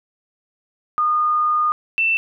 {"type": "tone pair in turn", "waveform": "sine", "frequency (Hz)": [1223, 2672], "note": ["D#6", "E7"], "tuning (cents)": [-30, 23], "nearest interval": "octave + major second", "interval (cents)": 1353, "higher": "second", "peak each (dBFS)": -15, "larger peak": "neither", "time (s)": [[0.98, 1.72], [1.98, 2.17]], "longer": "first", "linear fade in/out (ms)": 0, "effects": []}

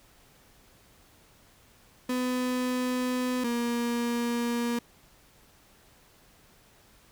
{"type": "tone pair in turn", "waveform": "35% pulse", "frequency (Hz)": [251.4, 237.3], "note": ["B3", "A#3"], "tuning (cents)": [31, 31], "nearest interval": "minor second", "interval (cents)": 100, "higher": "first", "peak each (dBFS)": -25, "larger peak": "neither", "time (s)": [[2.09, 3.44], [3.44, 4.79]], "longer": "neither", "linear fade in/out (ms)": 5, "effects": ["pink hiss -59 dBFS RMS until 7.11 s"]}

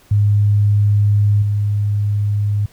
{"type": "tone with level steps", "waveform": "sine", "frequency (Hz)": 103.1, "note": "G#2", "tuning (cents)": -12, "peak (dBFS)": [-10, -14], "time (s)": [0.11, 2.66], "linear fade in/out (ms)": 5, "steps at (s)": 1.42, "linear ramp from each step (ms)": 5, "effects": ["pink hiss -50 dBFS RMS until 2.72 s"]}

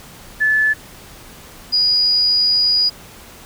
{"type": "tone pair in turn", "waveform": "sine", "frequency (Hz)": [1734, 4904], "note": ["A6", "D#8"], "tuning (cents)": [-26, -26], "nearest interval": "octave + tritone", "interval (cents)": 1800, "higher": "second", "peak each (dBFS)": -12, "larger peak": "neither", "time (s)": [[0.4, 0.74], [1.72, 2.9]], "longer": "second", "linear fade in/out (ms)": 20, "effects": ["pink hiss -40 dBFS RMS until 3.45 s"]}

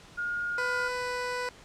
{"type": "tone", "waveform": "sine", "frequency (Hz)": 1426, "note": "F6", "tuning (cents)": 36, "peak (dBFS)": -29, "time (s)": [0.17, 0.89], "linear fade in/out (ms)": 20}
{"type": "tone with pitch glide", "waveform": "15% pulse", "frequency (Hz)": [498.5, 495.6], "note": ["B4", "B4"], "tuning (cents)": [16, 6], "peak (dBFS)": -24, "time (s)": [0.58, 1.49], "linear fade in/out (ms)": 2, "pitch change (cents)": -10, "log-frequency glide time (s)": [0.89, 1.08]}
{"effects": ["pink hiss -52 dBFS RMS until 1.64 s", "low-pass 7000 Hz 12 dB/octave"]}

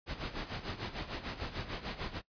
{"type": "noise with tremolo", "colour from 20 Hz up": "pink", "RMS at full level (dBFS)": -37, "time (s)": [0.06, 2.22], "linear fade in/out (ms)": 50, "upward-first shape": "sine", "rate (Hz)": 6.7, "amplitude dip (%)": 75, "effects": ["noise-tail reverb RT60 0.1 s tail -20 dB re dry", "resampled to 11025 Hz"]}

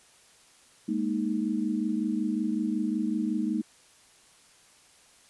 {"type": "chord", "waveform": "sine", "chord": "Ab suspended second", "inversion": "none", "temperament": "equal", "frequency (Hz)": [207.7, 233.1, 311.1], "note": ["Ab3", "Bb3", "Eb4"], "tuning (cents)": [0, 0, 0], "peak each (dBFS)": -30, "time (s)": [0.88, 3.62], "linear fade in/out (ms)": 10, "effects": ["white hiss -58 dBFS RMS until 5.29 s", "resampled to 24000 Hz"]}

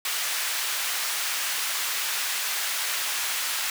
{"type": "high-pass noise", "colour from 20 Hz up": "pink", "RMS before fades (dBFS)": -28, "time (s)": [0.05, 3.7], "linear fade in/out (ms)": 2, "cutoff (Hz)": 1500, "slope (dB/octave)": 12, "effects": []}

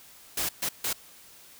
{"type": "noise bursts at uneven times", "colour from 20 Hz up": "white", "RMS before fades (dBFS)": -29, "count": 3, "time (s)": [[0.37, 0.49], [0.62, 0.69], [0.84, 0.93]], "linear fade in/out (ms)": 5, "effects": ["white hiss -52 dBFS RMS until 1.59 s"]}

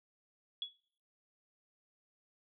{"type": "tone with exponential decay", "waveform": "sine", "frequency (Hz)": 3372, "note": "G#7", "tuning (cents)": 26, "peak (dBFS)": -32, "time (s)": [0.62, 0.75], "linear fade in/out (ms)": 1, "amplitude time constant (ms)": 27, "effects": ["noise-tail reverb RT60 0.6 s tail -24 dB re dry"]}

